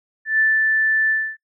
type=tone with ADSR envelope; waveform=sine; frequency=1760 Hz; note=A6; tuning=in tune; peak=-13 dBFS; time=0.25-1.37 s; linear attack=140 ms; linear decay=210 ms; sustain=-2 dB; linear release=270 ms; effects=noise-tail reverb RT60 0.1 s tail -21 dB re dry